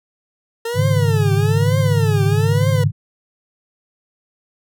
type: tone with vibrato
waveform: 40% pulse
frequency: 454.6 Hz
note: A#4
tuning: 43 cents flat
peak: -20 dBFS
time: 0.65-2.84 s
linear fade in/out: 5 ms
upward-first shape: triangle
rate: 1.1 Hz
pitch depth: 280 cents each way
type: chord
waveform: sine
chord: Ab suspended fourth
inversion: none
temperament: equal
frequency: 103.83 / 138.59 / 155.56 Hz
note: Ab2 / Db3 / Eb3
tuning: 0 / 0 / 0 cents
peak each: -16 / -18 / -19 dBFS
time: 0.74-2.92 s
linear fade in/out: 50 ms
effects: none